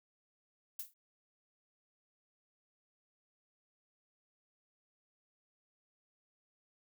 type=noise with exponential decay; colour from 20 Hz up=violet; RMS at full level=-37 dBFS; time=0.79-0.94 s; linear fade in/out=5 ms; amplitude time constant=31 ms; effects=none